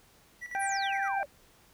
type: tone with tremolo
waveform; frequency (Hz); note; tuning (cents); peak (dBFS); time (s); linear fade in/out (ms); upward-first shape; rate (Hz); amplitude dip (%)
triangle; 1950; B6; -23; -35; 0.41-1.1; 20; square; 9.7; 70
type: harmonic tone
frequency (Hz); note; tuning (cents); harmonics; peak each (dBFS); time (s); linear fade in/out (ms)
786; G5; +4; 1 / 2 / 3; -30 / -34 / -42; 0.55-1.23; 0
type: exponential sweep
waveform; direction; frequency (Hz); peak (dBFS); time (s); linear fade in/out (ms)
sine; down; 11690 to 533; -36; 0.59-1.26; 20
effects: pink hiss -61 dBFS RMS until 1.73 s